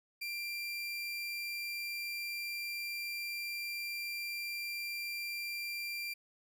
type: tone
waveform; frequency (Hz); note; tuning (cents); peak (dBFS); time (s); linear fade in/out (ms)
30% pulse; 2371; D7; +16; -35; 0.21-6.14; 10
effects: none